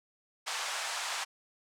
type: band-pass noise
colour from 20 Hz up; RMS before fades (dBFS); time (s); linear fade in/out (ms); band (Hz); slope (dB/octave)
pink; -36; 0.46-1.25; 20; 760 to 8600; 24
effects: none